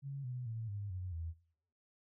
sine tone with pitch steps, 138.59 / 124.9 / 112.57 / 101.45 / 91.44 / 82.41 Hz, C#3 / B2 / A2 / G#2 / F#2 / E2, 0 / +20 / +40 / -40 / -20 / 0 cents, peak -39 dBFS, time 0.02-1.34 s, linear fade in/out 50 ms, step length 220 ms, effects noise-tail reverb RT60 0.6 s tail -17 dB re dry

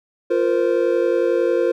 triangle chord, F suspended fourth, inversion none, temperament equal with one note detuned, 349.2 / 466.2 / 517.2 Hz, F4 / Bb4 / C5, 0 / 0 / -20 cents, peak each -18 dBFS, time 0.3-1.72 s, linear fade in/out 10 ms, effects none

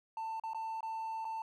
triangle tone with dropouts, 892 Hz, A5, 23 cents sharp, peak -34 dBFS, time 0.17-1.42 s, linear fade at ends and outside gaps 2 ms, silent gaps 0.398-0.436 / 0.534-0.546 / 0.807-0.829 / 1.246-1.251 s, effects tanh soft clip ceiling -30 dBFS

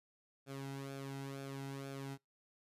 sawtooth tone with flanger, 137 Hz, C#3, 20 cents flat, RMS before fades -45 dBFS, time 0.46-2.18 s, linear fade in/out 50 ms, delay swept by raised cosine 1 to 1.77 ms, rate 2.1 Hz, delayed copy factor -0.65, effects noise-tail reverb RT60 0.2 s tail -26 dB re dry + resampled to 32000 Hz

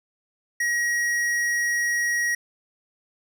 sine tone with tanh clipping, 1900 Hz, A#6, 33 cents sharp, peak -23 dBFS, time 0.6-2.35 s, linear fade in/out 5 ms, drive 14 dB, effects none

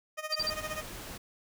15% pulse tone with tremolo, 619 Hz, D#5, 9 cents flat, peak -26 dBFS, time 0.17-0.83 s, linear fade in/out 20 ms, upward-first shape sine, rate 15 Hz, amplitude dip 85%
sine tone bursts, 4688 Hz, D8, 4 cents flat, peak -27 dBFS, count 3, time 0.32-0.502 s, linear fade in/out 5 ms, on 36 ms, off 37 ms
pink noise, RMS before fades -43 dBFS, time 0.39-1.18 s, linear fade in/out 10 ms
effects none

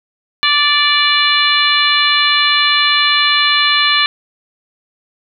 harmonic tone, 585 Hz, D5, 7 cents flat, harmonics 2 / 3 / 4 / 5 / 6 / 7, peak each -17 / -17 / -17 / -17 / -17 / -17 dBFS, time 0.43-4.06 s, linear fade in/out 0 ms, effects none

